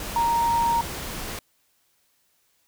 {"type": "tone in noise", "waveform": "sine", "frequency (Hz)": 932.3, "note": "A#5", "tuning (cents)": 0, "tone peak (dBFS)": -19, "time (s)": [0.16, 0.81], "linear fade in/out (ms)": 2, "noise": "pink", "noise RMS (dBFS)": -33, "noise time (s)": [0, 1.39], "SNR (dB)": 11, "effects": ["white hiss -67 dBFS RMS until 2.67 s"]}